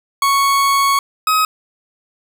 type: tone pair in turn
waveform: 40% pulse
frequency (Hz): 1108.7 / 1267.8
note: C#6 / D#6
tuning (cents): 0 / +32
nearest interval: major second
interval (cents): 232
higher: second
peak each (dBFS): -11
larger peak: neither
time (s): 0.22-0.99 / 1.27-1.45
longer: first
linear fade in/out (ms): 2
effects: none